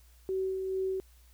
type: tone with tremolo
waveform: sine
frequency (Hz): 379.5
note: F#4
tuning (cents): +44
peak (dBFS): -28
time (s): 0.29-1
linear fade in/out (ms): 0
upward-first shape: sine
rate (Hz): 2.3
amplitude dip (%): 35
effects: added 60 Hz sine -56 dBFS peak until 1.33 s + white hiss -65 dBFS RMS until 1.33 s